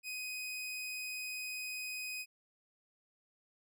sawtooth tone, 2505 Hz, D#7, 11 cents sharp, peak -36 dBFS, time 0.03-2.26 s, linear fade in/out 50 ms, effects none

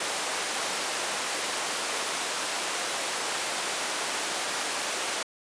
pink high-pass noise, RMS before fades -30 dBFS, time 0-5.23 s, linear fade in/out 5 ms, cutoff 540 Hz, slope 12 dB/octave, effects resampled to 22050 Hz

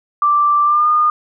sine tone with pitch glide, 1174.7 to 1218.9 Hz, D6 to D#6, 0 to -36 cents, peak -10 dBFS, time 0.22-1.1 s, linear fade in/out 2 ms, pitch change +64 cents, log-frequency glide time 0.64-0.88 s, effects none

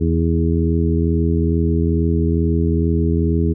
harmonic tone with a mistuned harmonic, 82.3 Hz, E2, 2 cents flat, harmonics 1 / 2 / 3 / 4 / 5, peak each -17 / -20 / -22 / -23 / -24 dBFS, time 0-3.54 s, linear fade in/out 20 ms, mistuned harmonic 5, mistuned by +16 cents, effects none

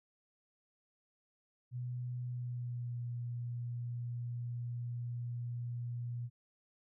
sine tone with pitch glide, 123.47 to 120.23 Hz, B2 to B2, 0 to -46 cents, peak -37 dBFS, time 1.71-6.3 s, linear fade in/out 50 ms, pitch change -46 cents, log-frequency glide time 2.26-3.01 s, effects none

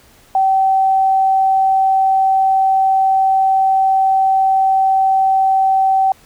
sine tone, 769 Hz, G5, 33 cents flat, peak -10 dBFS, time 0.35-6.12 s, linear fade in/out 2 ms, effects pink hiss -48 dBFS RMS until 6.25 s

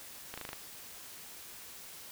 slowing click train, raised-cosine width 0.3 ms, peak -24 dBFS, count 6, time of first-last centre 0.34-0.531 s, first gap 36 ms, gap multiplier 1.03, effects white hiss -49 dBFS RMS until 2.11 s

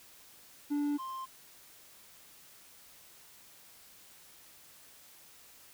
triangle tone pair in turn, 290.7 / 1051.6 Hz, D4 / C6, -18 / +8 cents, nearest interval octave + minor seventh, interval 2226 cents, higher second, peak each -27 / -36 dBFS, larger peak first, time 0.7-0.98 / 0.98-1.26 s, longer neither, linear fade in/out 20 ms, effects white hiss -57 dBFS RMS until 5.73 s

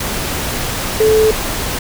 sine tone in noise, 435.9 Hz, A4, 16 cents flat, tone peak -8 dBFS, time 1-1.31 s, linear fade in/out 5 ms, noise pink, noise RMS -20 dBFS, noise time 0-1.79 s, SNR +9 dB, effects none

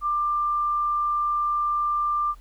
sine tone, 1188 Hz, D6, 20 cents sharp, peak -21 dBFS, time 0.01-2.35 s, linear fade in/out 50 ms, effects added 42 Hz sine -45 dBFS peak until 2.4 s + pink hiss -60 dBFS RMS until 2.4 s

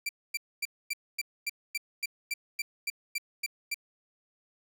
sawtooth tone bursts, 2349 Hz, D7, in tune, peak -26 dBFS, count 14, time 0.06-3.744 s, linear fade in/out 5 ms, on 31 ms, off 250 ms, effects none

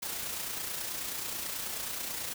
white noise with amplitude modulation, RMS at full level -35 dBFS, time 0.02-2.34 s, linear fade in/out 10 ms, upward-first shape sine, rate 29.3 Hz, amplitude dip 40%, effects none

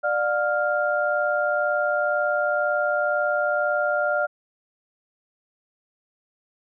sine tone cluster, 594 / 716 / 1399 Hz, D5 / F5 / F6, +20 / +43 / +3 cents, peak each -23 / -27 / -24 dBFS, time 0.03-4.27 s, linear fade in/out 20 ms, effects none

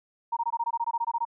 sine tone bursts, 932.3 Hz, A#5, in tune, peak -24 dBFS, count 14, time 0.32-1.252 s, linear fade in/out 10 ms, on 48 ms, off 20 ms, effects none

